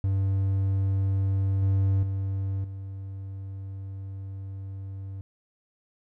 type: tone with level steps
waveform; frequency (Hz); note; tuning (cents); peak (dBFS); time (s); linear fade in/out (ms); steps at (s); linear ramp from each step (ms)
triangle; 97; G2; -18; -20 / -18 / -24 / -32; 0.04-5.21; 0; 1.62 / 2.03 / 2.64; 2
effects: none